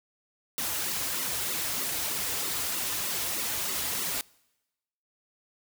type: noise with flanger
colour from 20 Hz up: white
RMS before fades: -31 dBFS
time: 0.58-4.21 s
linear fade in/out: 0 ms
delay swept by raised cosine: 1.2 to 5.4 ms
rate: 3.2 Hz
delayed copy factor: -0.85
effects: noise-tail reverb RT60 1.0 s tail -25 dB re dry